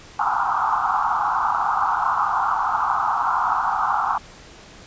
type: band-pass noise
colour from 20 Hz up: pink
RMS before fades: -21 dBFS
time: 0.19-4.18 s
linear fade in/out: 5 ms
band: 760 to 1400 Hz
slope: 96 dB/octave
effects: pink hiss -44 dBFS RMS until 4.86 s + resampled to 16000 Hz